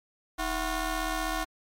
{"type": "ring-modulated tone", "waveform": "15% pulse", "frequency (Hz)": 354.1, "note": "F4", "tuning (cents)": 24, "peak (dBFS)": -19, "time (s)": [0.38, 1.45], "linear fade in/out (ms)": 20, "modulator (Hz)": 392, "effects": ["MP3 64 kbps"]}